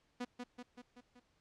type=tone with echo; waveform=sawtooth; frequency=245.9 Hz; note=B3; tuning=7 cents flat; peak=-34 dBFS; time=0.2-0.25 s; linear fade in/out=10 ms; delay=190 ms; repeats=5; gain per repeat=-4 dB; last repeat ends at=1.2 s; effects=pink hiss -75 dBFS RMS until 1.4 s + low-pass 6000 Hz 12 dB/octave